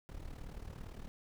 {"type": "noise with amplitude modulation", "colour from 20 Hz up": "brown", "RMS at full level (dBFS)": -43, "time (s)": [0.09, 1.08], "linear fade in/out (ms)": 0, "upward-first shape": "sine", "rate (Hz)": 37.7, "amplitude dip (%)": 75, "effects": []}